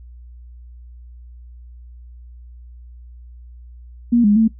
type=tone with pitch steps; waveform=sine; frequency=237.4 / 206.6 / 222.8 Hz; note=A#3 / G#3 / A3; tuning=+32 / -9 / +22 cents; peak=-10 dBFS; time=4.12-4.48 s; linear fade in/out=10 ms; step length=120 ms; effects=noise-tail reverb RT60 0.1 s tail -18 dB re dry + added 60 Hz sine -37 dBFS peak until 4.59 s